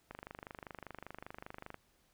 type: click train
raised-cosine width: 0.5 ms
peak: -30 dBFS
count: 42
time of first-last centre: 0.11-1.743 s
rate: 25.1 Hz
effects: pink hiss -72 dBFS RMS until 2.13 s